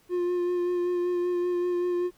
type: tone with vibrato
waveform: triangle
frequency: 354.3 Hz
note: F4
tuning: 25 cents sharp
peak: -22 dBFS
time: 0.09-2.11 s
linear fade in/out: 50 ms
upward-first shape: sine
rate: 5.2 Hz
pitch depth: 17 cents each way
effects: pink hiss -62 dBFS RMS until 2.17 s